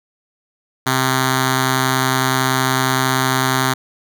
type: tone with notch filter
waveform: 5% pulse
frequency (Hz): 130.81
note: C3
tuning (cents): 0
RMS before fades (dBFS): -17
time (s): 0.86-3.74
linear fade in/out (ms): 10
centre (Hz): 530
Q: 1.1
effects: none